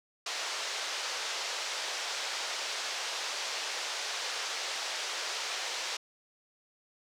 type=band-pass noise; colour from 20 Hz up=white; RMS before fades=-36 dBFS; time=0.26-5.97 s; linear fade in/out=5 ms; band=460 to 6000 Hz; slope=24 dB/octave; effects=none